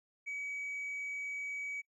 sine tone with tanh clipping, 2272 Hz, C#7, 42 cents sharp, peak -38 dBFS, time 0.26-1.82 s, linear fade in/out 20 ms, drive 1 dB, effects noise-tail reverb RT60 0.1 s tail -22 dB re dry

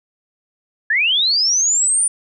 sine linear sweep, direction up, 1661.2 to 9397 Hz, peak -13 dBFS, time 0.9-2.08 s, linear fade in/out 5 ms, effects none

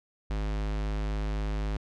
square tone, 51.91 Hz, G#1, in tune, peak -29 dBFS, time 0.3-1.77 s, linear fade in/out 5 ms, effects low-pass 5000 Hz 12 dB/octave

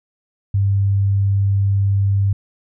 sine tone, 99 Hz, G2, 18 cents sharp, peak -13 dBFS, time 0.54-2.33 s, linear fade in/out 5 ms, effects none

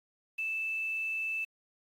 sine tone with quantisation, 2637 Hz, E7, in tune, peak -31 dBFS, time 0.38-1.45 s, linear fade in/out 10 ms, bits 9, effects AAC 48 kbps

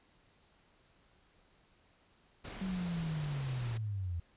pink noise, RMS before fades -46 dBFS, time 2.44-3.78 s, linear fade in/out 10 ms
sine linear sweep, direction down, 192.7 to 82.41 Hz, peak -34 dBFS, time 2.61-4.2 s, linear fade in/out 5 ms
effects pink hiss -68 dBFS RMS until 4.36 s + resampled to 8000 Hz

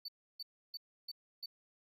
triangle tone bursts, 4499 Hz, C#8, 25 cents sharp, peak -40 dBFS, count 5, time 0.05-1.46 s, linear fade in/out 5 ms, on 34 ms, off 310 ms, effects none

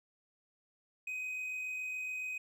triangle tone with amplitude modulation, 2512 Hz, D#7, 16 cents sharp, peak -34 dBFS, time 1.07-2.38 s, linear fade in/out 5 ms, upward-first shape sine, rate 47.1 Hz, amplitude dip 25%, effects none

